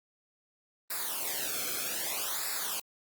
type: noise with flanger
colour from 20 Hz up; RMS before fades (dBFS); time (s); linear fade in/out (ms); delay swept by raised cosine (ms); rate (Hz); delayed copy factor
white; -34; 0.9-2.8; 5; 0.32 to 1.08; 0.63; -0.85
effects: Opus 32 kbps